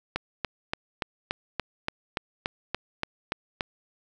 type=click train; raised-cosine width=0.3 ms; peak=-11 dBFS; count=13; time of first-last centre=0.16-3.608 s; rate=3.48 Hz; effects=none